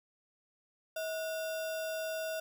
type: tone with sample-and-hold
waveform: sine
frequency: 641 Hz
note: E5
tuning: 49 cents flat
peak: -34 dBFS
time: 0.96-2.4 s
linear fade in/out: 5 ms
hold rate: 2100 Hz
effects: none